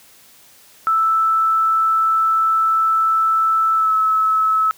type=tone with pitch glide; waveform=sine; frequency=1318.5 to 1298.1 Hz; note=E6 to E6; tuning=0 to -27 cents; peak=-13 dBFS; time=0.87-4.71 s; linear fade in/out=0 ms; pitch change=-27 cents; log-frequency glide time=3.75-3.93 s; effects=white hiss -48 dBFS RMS until 4.77 s + high-pass 60 Hz 12 dB/octave